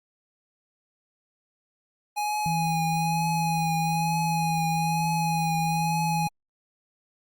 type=tone with vibrato; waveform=square; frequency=830.6 Hz; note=G#5; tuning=in tune; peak=-26 dBFS; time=2.16-6.29 s; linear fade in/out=20 ms; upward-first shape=triangle; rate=1.1 Hz; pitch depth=32 cents each way
type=tone; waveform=sine; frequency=163 Hz; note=E3; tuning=19 cents flat; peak=-26 dBFS; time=2.46-6.27 s; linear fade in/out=0 ms
effects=Opus 48 kbps